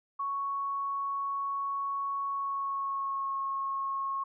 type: tone with pitch glide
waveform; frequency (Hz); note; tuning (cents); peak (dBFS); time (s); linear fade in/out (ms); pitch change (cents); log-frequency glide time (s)
sine; 1110 to 1090.3; C#6 to C#6; +2 to -29; -30; 0.19-4.24; 10; -31; 2.27-3.38
effects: none